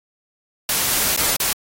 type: noise with dropouts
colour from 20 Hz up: white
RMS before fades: -19 dBFS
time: 0.69-1.53 s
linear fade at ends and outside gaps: 2 ms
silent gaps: 1.164-1.174 / 1.365-1.401 s
effects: AAC 48 kbps